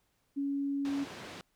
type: tone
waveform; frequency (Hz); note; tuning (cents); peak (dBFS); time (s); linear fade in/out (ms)
sine; 279.8; C#4; +16; -30; 0.36-1.05; 20
type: band-pass noise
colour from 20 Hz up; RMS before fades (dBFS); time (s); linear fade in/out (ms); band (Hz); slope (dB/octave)
pink; -46; 0.85-1.41; 0; 160 to 4800; 12
effects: pink hiss -75 dBFS RMS until 1.55 s